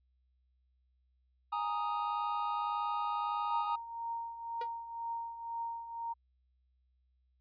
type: chord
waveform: triangle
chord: Ab suspended second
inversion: none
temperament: equal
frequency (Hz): 830.6 / 932.3 / 1244.5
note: Ab5 / Bb5 / Eb6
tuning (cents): 0 / 0 / 0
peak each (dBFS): -36 / -35 / -34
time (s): 1.52-3.76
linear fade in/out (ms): 10
type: tone with tremolo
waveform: sine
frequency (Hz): 927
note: A#5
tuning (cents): -10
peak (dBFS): -34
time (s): 3.49-6.14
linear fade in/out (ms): 20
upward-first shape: triangle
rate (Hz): 2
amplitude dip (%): 70
type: tone with exponential decay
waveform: sawtooth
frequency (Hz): 480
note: B4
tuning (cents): -49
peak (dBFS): -33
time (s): 4.61-4.69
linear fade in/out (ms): 5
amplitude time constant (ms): 16
effects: added 63 Hz sine -70 dBFS peak until 7.4 s + resampled to 11025 Hz